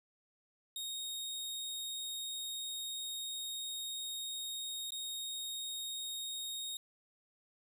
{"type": "tone with dropouts", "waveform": "sawtooth", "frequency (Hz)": 3729, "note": "A#7", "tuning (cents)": 0, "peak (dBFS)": -36, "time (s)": [0.76, 6.77], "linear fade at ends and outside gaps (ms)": 2, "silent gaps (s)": [4.906, 4.92], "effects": []}